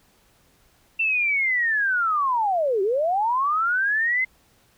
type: linear two-way sweep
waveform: sine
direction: down then up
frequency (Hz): 2702 to 370 to 2085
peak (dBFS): -19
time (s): 0.99-4.25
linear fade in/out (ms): 10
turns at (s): 2.82
effects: pink hiss -60 dBFS RMS until 4.77 s